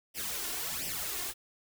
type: noise with flanger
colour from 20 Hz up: white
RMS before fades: -36 dBFS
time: 0.14-1.34 s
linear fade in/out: 50 ms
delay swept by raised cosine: 0.36 to 2.86 ms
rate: 1.4 Hz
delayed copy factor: +0.75
effects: none